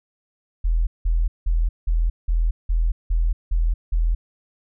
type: tone bursts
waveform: sine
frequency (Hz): 41.2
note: E1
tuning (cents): 0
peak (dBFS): -16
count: 9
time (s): 0.64-4.15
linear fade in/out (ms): 10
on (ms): 230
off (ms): 180
effects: none